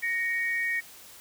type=tone pair together; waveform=sine; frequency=1864.7 / 2246 Hz; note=A#6 / C#7; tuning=0 / +22 cents; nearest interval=minor third; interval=322 cents; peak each=-27 / -31 dBFS; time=0.02-0.81 s; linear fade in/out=20 ms; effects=white hiss -49 dBFS RMS until 1.2 s